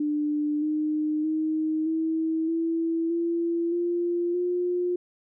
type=tone with pitch steps; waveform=sine; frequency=297.8 / 305.5 / 313.3 / 321.4 / 329.7 / 338.2 / 346.9 / 355.8 Hz; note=D4 / D#4 / D#4 / E4 / E4 / E4 / F4 / F4; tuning=+24 / -32 / +12 / -44 / 0 / +44 / -12 / +32 cents; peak=-23 dBFS; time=0-4.96 s; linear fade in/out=5 ms; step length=620 ms; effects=none